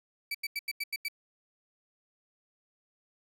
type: tone bursts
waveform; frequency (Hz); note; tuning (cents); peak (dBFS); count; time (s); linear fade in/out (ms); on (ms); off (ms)
30% pulse; 2306; D7; -32; -29; 7; 0.31-1.084; 5; 36; 87
effects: none